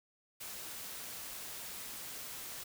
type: noise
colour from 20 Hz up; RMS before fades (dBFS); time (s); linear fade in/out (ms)
white; -45; 0.4-2.64; 10
effects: none